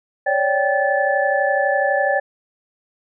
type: tone cluster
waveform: sine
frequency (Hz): 551 / 583 / 782 / 1737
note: C#5 / D5 / G5 / A6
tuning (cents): -11 / -13 / -4 / -23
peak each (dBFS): -21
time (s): 0.26-2.2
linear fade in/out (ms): 10
effects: none